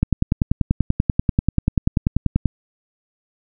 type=click train; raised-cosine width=5 ms; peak=-3 dBFS; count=26; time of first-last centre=0.03-2.457 s; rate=10.3 Hz; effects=none